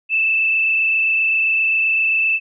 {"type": "tone with frequency modulation", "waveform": "sine", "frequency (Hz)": 2637, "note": "E7", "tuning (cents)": 0, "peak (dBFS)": -14, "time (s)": [0.09, 2.4], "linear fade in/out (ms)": 50, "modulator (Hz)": 27.6, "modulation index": 1.4, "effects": []}